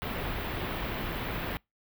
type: band-stop noise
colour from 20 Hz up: pink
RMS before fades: -34 dBFS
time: 0.02-1.57 s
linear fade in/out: 0 ms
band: 3400 to 16000 Hz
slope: 24 dB/octave
effects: noise-tail reverb RT60 0.2 s tail -26 dB re dry